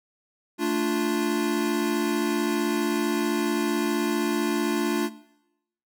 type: chord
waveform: square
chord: D minor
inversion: second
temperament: equal with one note detuned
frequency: 221.8 / 293.7 / 349.2 Hz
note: A3 / D4 / F4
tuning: +14 / 0 / 0 cents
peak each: -31 / -27 / -27 dBFS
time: 0.58-5.1 s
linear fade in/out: 50 ms
effects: noise-tail reverb RT60 0.8 s tail -17 dB re dry